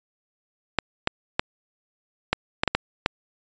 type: clicks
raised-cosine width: 0.3 ms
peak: -3 dBFS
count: 8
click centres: 0.787 / 1.074 / 1.395 / 2.33 / 2.635 / 2.677 / 2.75 / 3.061 s
effects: resampled to 16000 Hz